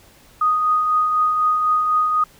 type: tone with tremolo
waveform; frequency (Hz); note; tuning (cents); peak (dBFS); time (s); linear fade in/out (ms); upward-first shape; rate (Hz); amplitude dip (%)
sine; 1243; D#6; -2; -13; 0.41-2.24; 5; triangle; 4; 40
effects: pink hiss -50 dBFS RMS until 2.39 s